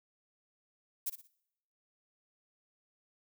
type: noise with echo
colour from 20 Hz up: violet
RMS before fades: -34 dBFS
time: 1.06-1.1 s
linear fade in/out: 10 ms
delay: 59 ms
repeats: 3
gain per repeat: -10 dB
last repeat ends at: 1.277 s
effects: noise-tail reverb RT60 0.8 s tail -24 dB re dry